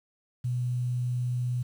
sine tone with quantisation, 123.47 Hz, B2, in tune, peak -26 dBFS, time 0.44-1.63 s, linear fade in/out 10 ms, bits 9, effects none

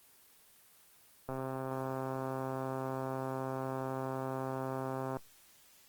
click train, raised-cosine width 1 ms, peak -24 dBFS, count 513, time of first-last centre 1.29-5.169 s, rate 132 Hz, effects white hiss -62 dBFS RMS until 5.88 s + Opus 24 kbps

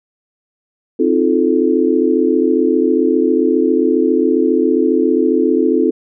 sine chord, F dominant seventh, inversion second, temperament just, 261.9 / 314.3 / 349.2 / 436.5 Hz, C4 / Eb4 / F4 / A4, +2 / +18 / 0 / -14 cents, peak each -16 dBFS, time 0.99-5.91 s, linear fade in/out 10 ms, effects none

